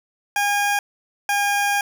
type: tone pair in turn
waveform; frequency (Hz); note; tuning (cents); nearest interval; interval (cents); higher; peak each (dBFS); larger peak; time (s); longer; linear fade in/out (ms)
20% pulse; 814 / 810.7; G#5 / G#5; -35 / -42; unison; 7; first; -13; neither; 0.36-0.79 / 1.29-1.81; second; 2
effects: none